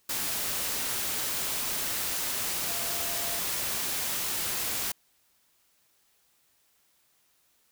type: tone in noise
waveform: sine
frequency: 686 Hz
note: F5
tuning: 31 cents flat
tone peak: -42 dBFS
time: 2.67-3.39 s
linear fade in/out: 5 ms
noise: white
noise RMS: -31 dBFS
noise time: 0.09-4.92 s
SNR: -14 dB
effects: white hiss -68 dBFS RMS until 7.71 s